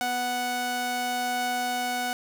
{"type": "tone pair together", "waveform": "sawtooth", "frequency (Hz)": [246.9, 740], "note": ["B3", "F#5"], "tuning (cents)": [0, 0], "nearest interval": "octave + perfect fifth", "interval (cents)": 1900, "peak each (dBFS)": [-31, -23], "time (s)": [0.01, 2.13], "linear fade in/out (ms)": 0, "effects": []}